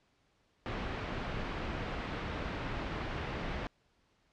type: low-pass noise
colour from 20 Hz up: pink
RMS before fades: -38 dBFS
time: 0.66-3.67 s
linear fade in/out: 0 ms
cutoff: 2700 Hz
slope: 12 dB/octave
effects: pink hiss -72 dBFS RMS until 4.32 s + low-pass 5000 Hz 12 dB/octave